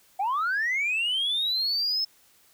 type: linear sweep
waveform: sine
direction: up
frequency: 734 to 5274 Hz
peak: -22 dBFS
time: 0.19-2.05 s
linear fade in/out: 10 ms
effects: tanh soft clip ceiling -21 dBFS + white hiss -60 dBFS RMS until 2.53 s